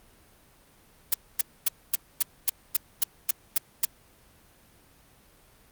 blue noise bursts, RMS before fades -21 dBFS, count 11, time 1.12-3.851 s, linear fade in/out 5 ms, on 21 ms, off 250 ms, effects pink hiss -58 dBFS RMS until 5.71 s + Opus 32 kbps

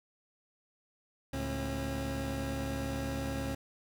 25% pulse tone cluster, 70.6 / 110.5 / 271.2 Hz, C#2 / A2 / C#4, +32 / +8 / -38 cents, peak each -34 / -37 / -33 dBFS, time 1.33-3.55 s, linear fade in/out 5 ms, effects none

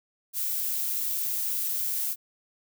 violet noise, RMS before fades -29 dBFS, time 0.33-2.16 s, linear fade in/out 50 ms, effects none

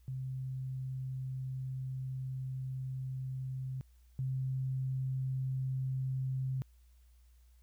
sine tone pair in turn, 130.81 / 131.33 Hz, C3 / C3, 0 / +7 cents, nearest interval unison, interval 7 cents, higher second, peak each -36 / -32 dBFS, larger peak second, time 0.08-3.81 / 4.19-6.62 s, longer first, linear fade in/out 0 ms, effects added 60 Hz sine -59 dBFS peak until 7.62 s + white hiss -75 dBFS RMS until 7.62 s

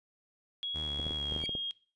sine tone with pitch glide, 3325 to 3253 Hz, G#7 to G#7, +1 to -37 cents, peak -33 dBFS, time 0.63-1.71 s, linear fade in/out 0 ms, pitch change -38 cents, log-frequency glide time 1.11-1.35 s
sawtooth tone with vibrato, 74.3 Hz, D2, 21 cents sharp, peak -36 dBFS, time 0.74-1.44 s, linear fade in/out 20 ms, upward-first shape square, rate 3.5 Hz, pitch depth 62 cents each way
clicks, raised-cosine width 2 ms, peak -26 dBFS, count 8, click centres 0.997 / 1.066 / 1.109 / 1.322 / 1.363 / 1.439 / 1.493 / 1.552 s
30% pulse tone with exponential growth, 2292 Hz, D7, 43 cents flat, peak -34 dBFS, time 1.37-1.46 s, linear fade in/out 1 ms, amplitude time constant 19 ms
effects noise-tail reverb RT60 0.4 s tail -19 dB re dry + resampled to 22050 Hz

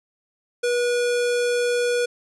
square tone, 484.7 Hz, B4, 32 cents flat, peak -20 dBFS, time 0.63-2.06 s, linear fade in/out 10 ms, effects resampled to 24000 Hz

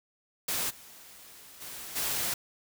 white noise with level steps, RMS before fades -31 / -51 / -42 / -31 dBFS, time 0.48-2.34 s, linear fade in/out 5 ms, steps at 0.69 / 1.6 / 1.95 s, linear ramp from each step 20 ms, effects none

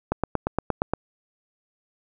click train, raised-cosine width 1 ms, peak -8 dBFS, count 8, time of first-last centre 0.12-0.936 s, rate 8.58 Hz, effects none

